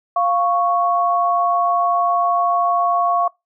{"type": "tone pair together", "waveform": "sine", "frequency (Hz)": [698.4, 1108.7], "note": ["F5", "C#6"], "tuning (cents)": [0, 0], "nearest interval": "minor sixth", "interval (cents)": 800, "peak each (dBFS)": -17, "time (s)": [0.16, 3.28], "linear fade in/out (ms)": 5, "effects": ["noise-tail reverb RT60 0.2 s tail -24 dB re dry"]}